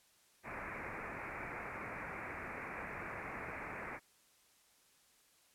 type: low-pass noise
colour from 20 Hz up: white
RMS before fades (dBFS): -45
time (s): 0.43-4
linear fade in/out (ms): 50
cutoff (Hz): 2400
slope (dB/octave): 96
effects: white hiss -69 dBFS RMS until 5.54 s + low-pass 12000 Hz 12 dB/octave